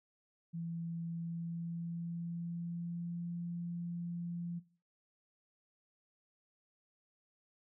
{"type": "tone with pitch glide", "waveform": "sine", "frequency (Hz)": [167.5, 172.11], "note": ["E3", "F3"], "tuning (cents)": [28, -25], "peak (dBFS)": -38, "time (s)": [0.53, 4.6], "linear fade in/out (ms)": 20, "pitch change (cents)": 47, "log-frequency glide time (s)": [1.1, 3.31], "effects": ["noise-tail reverb RT60 0.4 s tail -18 dB re dry"]}